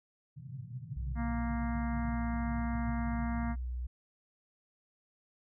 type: band-pass noise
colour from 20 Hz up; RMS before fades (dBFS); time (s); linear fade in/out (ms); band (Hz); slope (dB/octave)
white; -44; 0.36-3.55; 20; 110 to 150; 48
type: tone with vibrato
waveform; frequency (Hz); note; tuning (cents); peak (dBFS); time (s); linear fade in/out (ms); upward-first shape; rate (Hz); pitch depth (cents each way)
sine; 61.74; B1; 0; -34; 0.96-3.87; 10; square; 1.3; 9
type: harmonic tone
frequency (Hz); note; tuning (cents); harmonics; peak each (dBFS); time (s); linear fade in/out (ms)
233.1; A#3; 0; 1 / 3 / 4 / 5 / 6 / 7 / 8 / 9; -34 / -44 / -46 / -48 / -50 / -51 / -52 / -53; 1.15-3.56; 50
effects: none